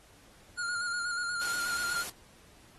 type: tone with vibrato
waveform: square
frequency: 1417 Hz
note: F6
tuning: 25 cents sharp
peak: -32 dBFS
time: 0.57-2.04 s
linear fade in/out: 20 ms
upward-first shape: square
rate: 8.3 Hz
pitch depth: 28 cents each way
type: noise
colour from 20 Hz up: white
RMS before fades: -39 dBFS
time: 1.41-2.1 s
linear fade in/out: 5 ms
effects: pink hiss -59 dBFS RMS until 2.78 s + AAC 32 kbps